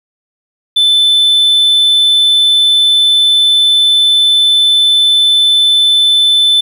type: tone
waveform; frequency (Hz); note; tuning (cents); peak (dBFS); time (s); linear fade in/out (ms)
sine; 3520; A7; 0; -3; 0.76-6.61; 10
effects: tanh soft clip ceiling -5 dBFS + 7-bit